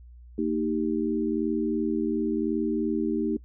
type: chord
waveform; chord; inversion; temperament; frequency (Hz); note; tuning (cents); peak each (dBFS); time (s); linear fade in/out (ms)
sine; Eb major; second; equal with one note detuned; 228.3 / 311.1 / 392; Bb3 / Eb4 / G4; -36 / 0 / 0; -28 / -27 / -30; 0.38-3.37; 5
effects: noise-tail reverb RT60 0.1 s tail -23 dB re dry + added 60 Hz sine -45 dBFS peak until 3.44 s